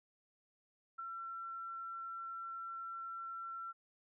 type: tone with ADSR envelope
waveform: sine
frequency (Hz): 1352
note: E6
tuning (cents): +43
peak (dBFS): -39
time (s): 0.98-3.73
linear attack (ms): 15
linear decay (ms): 6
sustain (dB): -3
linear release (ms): 27
effects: none